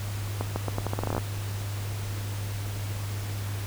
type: accelerating click train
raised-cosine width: 1 ms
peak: -14 dBFS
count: 14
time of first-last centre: 0.41-1.18 s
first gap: 150 ms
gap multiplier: 0.82
effects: added 101 Hz sine -30 dBFS peak until 3.66 s + pink hiss -40 dBFS RMS until 3.66 s